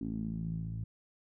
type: tone with low-pass filter sweep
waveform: 10% pulse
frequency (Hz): 55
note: A1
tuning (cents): 0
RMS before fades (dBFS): -37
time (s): 0.01-0.84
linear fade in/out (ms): 5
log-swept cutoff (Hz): 270 to 120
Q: 4.3
effects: none